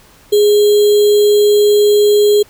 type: tone with sample-and-hold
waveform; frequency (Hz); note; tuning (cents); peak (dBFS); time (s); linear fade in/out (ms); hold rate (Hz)
sine; 415.3; G#4; 0; -6; 0.32-2.43; 10; 3675
effects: pink hiss -45 dBFS RMS until 2.49 s